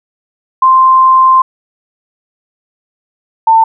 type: tone pair in turn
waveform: sine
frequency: 1045 / 896.2 Hz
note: C6 / A5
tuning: -2 / +32 cents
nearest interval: minor third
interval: 266 cents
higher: first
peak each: -3 dBFS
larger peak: neither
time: 0.62-1.42 / 3.47-3.64 s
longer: first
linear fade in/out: 5 ms
effects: none